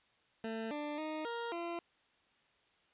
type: tone with pitch steps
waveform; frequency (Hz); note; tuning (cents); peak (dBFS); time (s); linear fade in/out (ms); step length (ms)
20% pulse; 223.7 / 295.9 / 310.3 / 468.5 / 341.4; A3 / D4 / D#4 / A#4 / F4; +29 / +13 / -5 / +9 / -39; -33; 0.44-1.79; 2; 270
effects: white hiss -71 dBFS RMS until 2.93 s + resampled to 8000 Hz